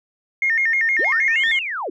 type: tone with vibrato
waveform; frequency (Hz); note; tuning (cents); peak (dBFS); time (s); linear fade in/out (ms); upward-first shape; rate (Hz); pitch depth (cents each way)
sine; 1974; B6; -1; -15; 0.42-1.59; 2; square; 6.4; 140
type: linear two-way sweep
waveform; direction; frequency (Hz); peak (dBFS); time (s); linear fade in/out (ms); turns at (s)
sine; up then down; 285 to 3634 to 285; -23; 0.99-1.9; 5; 1.5
effects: tanh soft clip ceiling -9 dBFS